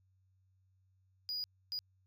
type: tone bursts at uneven times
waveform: triangle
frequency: 4907 Hz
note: D#8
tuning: 25 cents flat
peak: -35 dBFS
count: 2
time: 1.29-1.44 / 1.72-1.79 s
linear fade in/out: 0 ms
effects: added 94 Hz sine -69 dBFS peak until 2.06 s